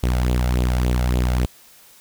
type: tone with flanger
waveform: sawtooth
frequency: 61.7 Hz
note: B1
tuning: 1 cent flat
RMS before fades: -19 dBFS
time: 0.03-1.46 s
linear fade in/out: 5 ms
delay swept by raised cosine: 0.27 to 1.47 ms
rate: 3.5 Hz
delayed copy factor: +0.6
effects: white hiss -49 dBFS RMS until 2 s